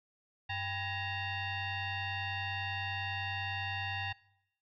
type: tone with frequency modulation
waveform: sine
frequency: 987.8 Hz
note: B5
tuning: in tune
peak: -34 dBFS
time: 0.49-4.13 s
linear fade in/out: 10 ms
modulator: 890 Hz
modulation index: 2.7
effects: noise-tail reverb RT60 0.8 s tail -23 dB re dry